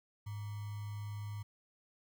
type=tone with sample-and-hold; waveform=sine; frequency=103.83 Hz; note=G#2; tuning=in tune; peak=-39 dBFS; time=0.26-1.43 s; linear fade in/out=10 ms; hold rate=1050 Hz; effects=none